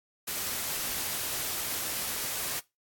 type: noise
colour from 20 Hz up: white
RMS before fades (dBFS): -33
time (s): 0.27-2.6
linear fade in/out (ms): 10
effects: noise-tail reverb RT60 0.2 s tail -19 dB re dry + AAC 64 kbps